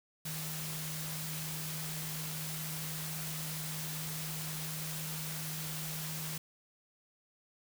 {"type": "tone in noise", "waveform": "sine", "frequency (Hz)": 156.2, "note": "D#3", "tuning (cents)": 7, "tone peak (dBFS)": -41, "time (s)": [0.25, 6.38], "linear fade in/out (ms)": 5, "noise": "white", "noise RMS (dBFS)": -41, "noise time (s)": [0.25, 6.38], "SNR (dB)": -3, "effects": []}